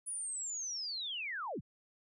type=linear sweep; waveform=sine; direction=down; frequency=9956 to 58.9 Hz; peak=-37 dBFS; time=0.06-1.61 s; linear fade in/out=20 ms; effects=none